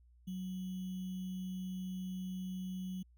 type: tone with sample-and-hold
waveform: sine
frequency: 185.4 Hz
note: F#3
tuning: 4 cents sharp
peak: -38 dBFS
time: 0.27-3.03 s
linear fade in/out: 10 ms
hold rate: 3150 Hz
effects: added 60 Hz sine -61 dBFS peak until 3.17 s